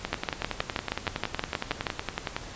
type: two click trains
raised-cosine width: 0.3 ms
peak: -10 / -12 dBFS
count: 12 / 26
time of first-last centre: 0.13-1.868 / 0.05-2.365 s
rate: 6.33 / 10.8 Hz
effects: pink hiss -42 dBFS RMS until 2.55 s + resampled to 16000 Hz